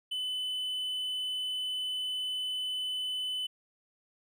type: tone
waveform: triangle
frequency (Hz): 3013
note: F#7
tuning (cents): +31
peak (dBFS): -30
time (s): 0.11-3.47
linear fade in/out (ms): 10
effects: none